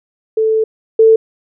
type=tone pair in turn; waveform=sine; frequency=440 / 445.1 Hz; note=A4 / A4; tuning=0 / +20 cents; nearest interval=unison; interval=20 cents; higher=second; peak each=-10 / -4 dBFS; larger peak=second; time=0.37-0.64 / 0.99-1.16 s; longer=first; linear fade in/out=5 ms; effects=none